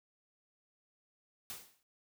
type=noise with exponential decay; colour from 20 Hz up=white; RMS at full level=-41 dBFS; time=1.5-1.83 s; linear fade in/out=0 ms; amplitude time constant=70 ms; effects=none